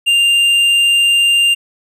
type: tone with tanh clipping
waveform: triangle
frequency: 2794 Hz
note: F7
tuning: in tune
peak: -10 dBFS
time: 0.06-1.55 s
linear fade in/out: 20 ms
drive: 11 dB
effects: none